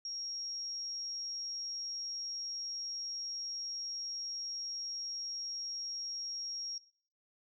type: tone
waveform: sine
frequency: 5590 Hz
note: F8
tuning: 1 cent sharp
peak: -38 dBFS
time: 0.05-6.78 s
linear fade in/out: 2 ms
effects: noise-tail reverb RT60 0.5 s tail -17 dB re dry